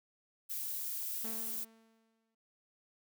violet noise, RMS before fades -39 dBFS, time 0.49-1.65 s, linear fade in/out 20 ms
sawtooth tone with exponential decay, 224.3 Hz, A3, 34 cents sharp, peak -39 dBFS, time 1.24-2.35 s, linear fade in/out 5 ms, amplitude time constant 240 ms
effects none

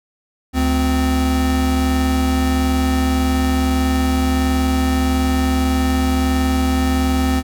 square tone pair together, 72.49 / 258.6 Hz, D2 / C4, -22 / -20 cents, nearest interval octave + minor seventh, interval 2202 cents, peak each -18 dBFS, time 0.53-7.43 s, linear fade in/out 50 ms, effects none

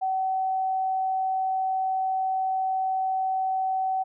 sine tone, 759 Hz, F#5, 44 cents sharp, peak -23 dBFS, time 0.01-4.04 s, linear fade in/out 20 ms, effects none

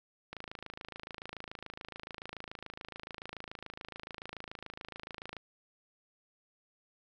click train, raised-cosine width 0.3 ms, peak -26 dBFS, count 137, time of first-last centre 0.33-5.367 s, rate 27 Hz, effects none

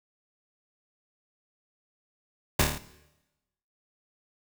pink noise with echo, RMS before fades -21 dBFS, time 2.59-2.62 s, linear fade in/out 5 ms, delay 27 ms, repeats 6, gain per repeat -3 dB, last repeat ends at 2.782 s, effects noise-tail reverb RT60 1.0 s tail -17 dB re dry

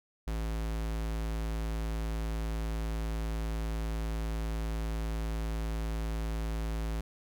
square tone, 55 Hz, A1, in tune, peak -32 dBFS, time 0.27-7.01 s, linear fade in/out 5 ms, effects none

